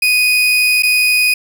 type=tone with dropouts; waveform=35% pulse; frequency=2489 Hz; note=D#7; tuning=in tune; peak=-8 dBFS; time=0.02-1.34 s; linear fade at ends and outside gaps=5 ms; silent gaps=0.824-0.832 s; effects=none